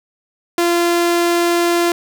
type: tone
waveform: sawtooth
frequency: 344.3 Hz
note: F4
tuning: 25 cents flat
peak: -9 dBFS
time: 0.58-1.92 s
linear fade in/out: 2 ms
effects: none